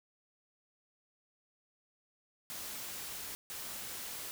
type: noise bursts at uneven times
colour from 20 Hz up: white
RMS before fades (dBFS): -43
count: 2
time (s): 2.5-3.35 / 3.5-4.31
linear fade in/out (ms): 0
effects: none